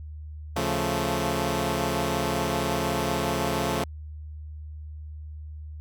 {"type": "chord", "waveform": "10% pulse", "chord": "Db augmented", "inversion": "none", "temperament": "equal", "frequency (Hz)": [138.59, 174.61, 220], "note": ["Db3", "F3", "A3"], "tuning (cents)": [0, 0, 0], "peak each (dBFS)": -21, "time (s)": [0.56, 3.84], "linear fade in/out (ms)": 5, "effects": ["added 76 Hz sine -36 dBFS peak until 5.8 s"]}